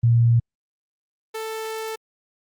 sine / sawtooth tone pair in turn, 117.3 / 441.7 Hz, A#2 / A4, +11 / +7 cents, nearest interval octave + major seventh, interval 2296 cents, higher second, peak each -13 / -24 dBFS, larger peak first, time 0.03-0.4 / 1.34-1.96 s, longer second, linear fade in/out 10 ms, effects Opus 32 kbps

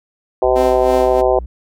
harmonic tone, 127.3 Hz, C3, 47 cents flat, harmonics 3 / 4 / 5 / 6 / 7 / 8, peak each -16 / -16 / -16 / -19 / -24 / -28 dBFS, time 0.42-1.39 s, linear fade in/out 2 ms
triangle tone with vibrato, 60.2 Hz, B1, 44 cents flat, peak -23 dBFS, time 0.44-1.46 s, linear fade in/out 5 ms, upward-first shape square, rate 2 Hz, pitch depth 17 cents each way
sawtooth tone with tremolo, 261.6 Hz, C4, in tune, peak -17 dBFS, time 0.55-1.22 s, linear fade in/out 20 ms, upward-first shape sine, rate 3.1 Hz, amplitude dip 70%
effects none

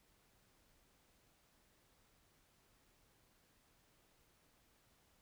silence, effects pink hiss -73 dBFS RMS until 5.21 s

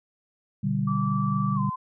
sine chord, G major, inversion first, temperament just, 122.5 / 147 / 196 Hz, B2 / D3 / G3, -14 / +2 / 0 cents, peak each -29 / -27 / -26 dBFS, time 0.63-1.7 s, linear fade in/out 10 ms
sine tone with pitch glide, 1161 to 1028.4 Hz, D6 to C6, -20 to -30 cents, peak -29 dBFS, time 0.87-1.76 s, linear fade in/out 10 ms, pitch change -210 cents, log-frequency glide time 1.55-1.6 s
effects none

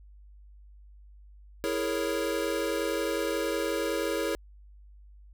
square chord, A# half-diminished seventh, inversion second, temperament equal, 329.6 / 415.3 / 466.2 / 554.4 Hz, E4 / G#4 / A#4 / C#5, 0 / 0 / 0 / 0 cents, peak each -34 dBFS, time 1.64-4.35 s, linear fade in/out 0 ms, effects added 50 Hz sine -49 dBFS peak until 5.33 s

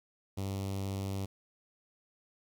sawtooth tone with notch filter, 97.6 Hz, G2, 7 cents flat, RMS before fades -36 dBFS, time 0.37-1.26 s, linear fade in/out 10 ms, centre 1600 Hz, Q 0.9, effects 11-bit

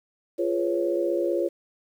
sine chord, C# dominant seventh, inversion first, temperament just, 346.5 / 415.8 / 498.9 / 554.4 Hz, E#4 / G#4 / B4 / C#5, -14 / +2 / +17 / 0 cents, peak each -25 / -31 / -31 / -27 dBFS, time 0.38-1.49 s, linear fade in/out 20 ms, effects 9-bit

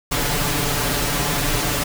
pink noise with comb filter, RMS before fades -21 dBFS, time 0.11-1.84 s, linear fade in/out 10 ms, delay 6.9 ms, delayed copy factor +0.9, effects none

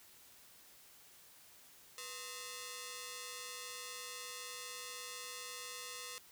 5% pulse ring-modulated tone, 776 Hz, G5, 18 cents flat, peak -30 dBFS, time 1.98-6.18 s, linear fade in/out 0 ms, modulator 284 Hz, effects white hiss -61 dBFS RMS until 6.31 s

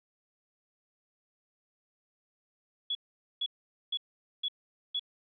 sine tone bursts, 3379 Hz, G#7, 29 cents sharp, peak -29 dBFS, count 5, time 2.9-4.995 s, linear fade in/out 5 ms, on 51 ms, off 460 ms, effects none

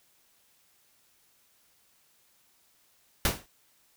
pink noise with exponential decay, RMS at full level -21 dBFS, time 3.25-3.46 s, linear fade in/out 1 ms, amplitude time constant 44 ms, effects white hiss -66 dBFS RMS until 3.96 s

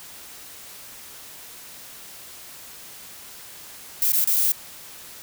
violet noise with dropouts, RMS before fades -20 dBFS, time 4.02-4.52 s, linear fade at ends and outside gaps 1 ms, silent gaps 4.121-4.132 / 4.243-4.273 / 4.363-4.366 s, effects white hiss -42 dBFS RMS until 5.22 s

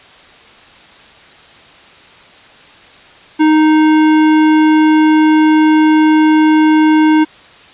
sine tone with tanh clipping, 310.4 Hz, D#4, 4 cents flat, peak -8 dBFS, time 3.39-7.25 s, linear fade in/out 20 ms, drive 18 dB, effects white hiss -40 dBFS RMS until 7.73 s + resampled to 8000 Hz

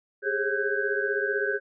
sine tone cluster, 402.4 / 418.1 / 541 / 1524 / 1625 Hz, G4 / G#4 / C#5 / G6 / G#6, +45 / +12 / -42 / -49 / -38 cents, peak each -30 / -31 / -34 / -29 / -31 dBFS, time 0.22-1.6 s, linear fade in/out 50 ms, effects none

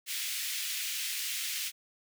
pink high-pass noise, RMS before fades -35 dBFS, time 0.06-1.72 s, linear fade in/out 50 ms, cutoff 2200 Hz, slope 24 dB/octave, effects none

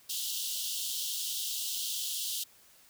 pink high-pass noise, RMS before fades -35 dBFS, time 0.09-2.44 s, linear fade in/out 10 ms, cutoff 2900 Hz, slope 96 dB/octave, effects white hiss -60 dBFS RMS until 2.89 s

